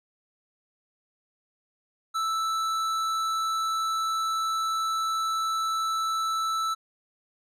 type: tone with tanh clipping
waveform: triangle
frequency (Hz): 1318.5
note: E6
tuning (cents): 0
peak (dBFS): -27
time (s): 2.14-6.75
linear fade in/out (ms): 20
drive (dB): 18
effects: none